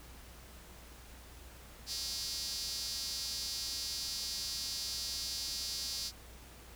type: tone with high-pass filter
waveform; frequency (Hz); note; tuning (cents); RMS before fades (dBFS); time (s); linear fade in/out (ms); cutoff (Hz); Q
sawtooth; 270; C#4; -45; -39; 1.86-6.12; 50; 4800; 4.5
effects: added 60 Hz sine -54 dBFS peak until 6.75 s + pink hiss -55 dBFS RMS until 6.75 s